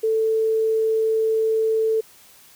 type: tone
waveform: sine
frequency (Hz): 442.6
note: A4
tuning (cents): +10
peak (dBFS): -17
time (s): 0.03-2.01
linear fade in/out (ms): 10
effects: white hiss -50 dBFS RMS until 2.55 s